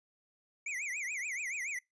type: tone with vibrato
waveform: square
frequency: 2217 Hz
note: C#7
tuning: in tune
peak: -36 dBFS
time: 0.66-1.79 s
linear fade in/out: 5 ms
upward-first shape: triangle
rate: 7 Hz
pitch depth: 260 cents each way
effects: noise-tail reverb RT60 0.2 s tail -26 dB re dry + resampled to 22050 Hz